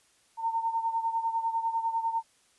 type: beating tone pair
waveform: sine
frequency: 908 / 918 Hz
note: A#5 / A#5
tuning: -46 / -27 cents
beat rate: 10 Hz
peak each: -28 / -33 dBFS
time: 0.37-2.23 s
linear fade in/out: 50 ms
effects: white hiss -65 dBFS RMS until 2.58 s + resampled to 24000 Hz